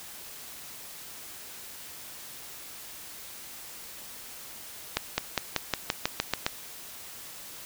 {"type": "accelerating click train", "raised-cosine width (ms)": 0.2, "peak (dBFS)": -7, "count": 10, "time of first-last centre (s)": [4.97, 6.465], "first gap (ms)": 210, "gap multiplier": 0.94, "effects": ["white hiss -44 dBFS RMS until 7.65 s"]}